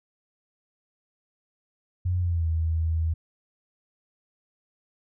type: tone with pitch glide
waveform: sine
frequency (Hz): 89.9 to 81.02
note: F#2 to E2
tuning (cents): -49 to -29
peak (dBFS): -22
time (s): 2.05-3.14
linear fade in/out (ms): 10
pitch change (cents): -180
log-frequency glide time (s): 2.19-2.47
effects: none